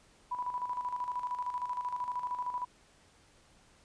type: tone with tremolo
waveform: sine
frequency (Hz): 987.8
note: B5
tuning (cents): 0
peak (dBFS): -31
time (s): 0.31-2.65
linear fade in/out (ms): 10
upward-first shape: square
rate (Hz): 13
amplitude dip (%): 60
effects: pink hiss -63 dBFS RMS until 3.84 s + resampled to 22050 Hz